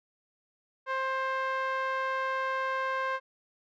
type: tone with low-pass filter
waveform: 5% pulse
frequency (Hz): 528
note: C5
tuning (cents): +16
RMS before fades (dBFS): -31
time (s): 0.86-3.2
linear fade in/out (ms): 50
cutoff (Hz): 1300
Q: 1.8
effects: none